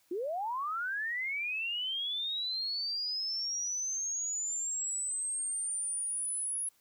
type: linear sweep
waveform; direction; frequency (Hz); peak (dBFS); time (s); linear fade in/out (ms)
sine; up; 328.3 to 10548; -32; 0.11-6.69; 5
effects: white hiss -69 dBFS RMS until 6.8 s